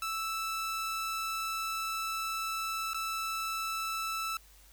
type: tone with dropouts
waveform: sawtooth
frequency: 1318.5 Hz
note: E6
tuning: in tune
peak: -29 dBFS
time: 0.02-4.37 s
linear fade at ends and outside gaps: 2 ms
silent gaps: 2.934-2.944 s
effects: added 50 Hz sine -58 dBFS peak until 4.72 s + white hiss -60 dBFS RMS until 4.72 s